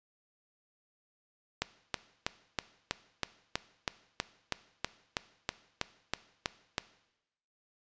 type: click train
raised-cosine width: 0.2 ms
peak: -12 dBFS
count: 17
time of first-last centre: 1.62-6.781 s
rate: 3.1 Hz
effects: noise-tail reverb RT60 0.9 s tail -17 dB re dry + resampled to 16000 Hz